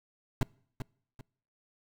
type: noise with echo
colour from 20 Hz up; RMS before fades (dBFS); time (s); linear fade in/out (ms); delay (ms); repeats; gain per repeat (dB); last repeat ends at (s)
brown; -25; 0.41-0.43; 2; 390; 2; -10; 1.21
effects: noise-tail reverb RT60 0.6 s tail -26 dB re dry